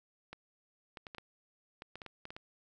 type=clicks; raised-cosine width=0.3 ms; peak=-29 dBFS; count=12; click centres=0.33 / 0.972 / 1.068 / 1.148 / 1.183 / 1.821 / 1.956 / 2.018 / 2.063 / 2.254 / 2.305 / 2.365 s; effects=none